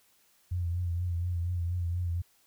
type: tone with vibrato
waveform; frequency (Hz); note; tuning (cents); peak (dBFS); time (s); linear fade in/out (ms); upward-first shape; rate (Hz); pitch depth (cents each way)
sine; 87.31; F2; 0; -28; 0.51-2.22; 10; triangle; 4.2; 58
effects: white hiss -66 dBFS RMS until 2.46 s